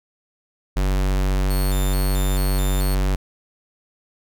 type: tone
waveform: square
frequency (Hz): 47.53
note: F#1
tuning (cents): +47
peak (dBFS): -18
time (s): 0.76-3.16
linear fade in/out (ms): 10
type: tone with vibrato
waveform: 5% pulse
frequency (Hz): 3955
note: B7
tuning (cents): +2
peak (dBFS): -25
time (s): 1.5-2.95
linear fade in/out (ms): 5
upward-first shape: square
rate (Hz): 2.3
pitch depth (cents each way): 170
effects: none